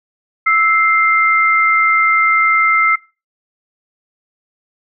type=tone pair together; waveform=sine; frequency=1314.7 / 2093 Hz; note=E6 / C7; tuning=-5 / 0 cents; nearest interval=minor sixth; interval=805 cents; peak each=-12 dBFS; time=0.46-2.96 s; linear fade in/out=10 ms; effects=noise-tail reverb RT60 0.3 s tail -22 dB re dry